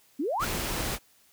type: exponential sweep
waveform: sine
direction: up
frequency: 252.1 to 1532 Hz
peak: -26 dBFS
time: 0.19-0.45 s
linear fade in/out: 10 ms
type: noise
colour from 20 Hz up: pink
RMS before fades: -31 dBFS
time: 0.39-0.99 s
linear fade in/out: 50 ms
effects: white hiss -62 dBFS RMS until 1.32 s